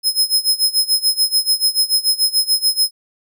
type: tone with tremolo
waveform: sawtooth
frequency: 5130 Hz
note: E8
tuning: 48 cents flat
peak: -8 dBFS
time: 0.03-2.91 s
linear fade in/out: 50 ms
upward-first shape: sine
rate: 6.9 Hz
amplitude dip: 90%
effects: none